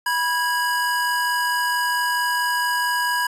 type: tone pair together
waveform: square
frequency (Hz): 979 / 1646.5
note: B5 / G#6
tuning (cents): -15 / -15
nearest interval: major sixth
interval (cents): 900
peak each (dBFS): -23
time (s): 0.06-3.27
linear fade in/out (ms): 5
effects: resampled to 32000 Hz